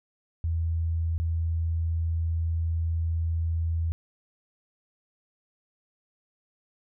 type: tone with dropouts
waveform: sine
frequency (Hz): 82.41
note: E2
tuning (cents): 0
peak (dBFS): -24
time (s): 0.44-3.92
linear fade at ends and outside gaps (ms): 0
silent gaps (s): 1.18-1.2
effects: none